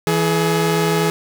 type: tone pair together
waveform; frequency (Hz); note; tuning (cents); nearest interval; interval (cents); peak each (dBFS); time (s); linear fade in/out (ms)
sawtooth; 164.81 / 422.8; E3 / G#4; 0 / +31; octave + major third; 1631; -14; 0.07-1.1; 0
effects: 8-bit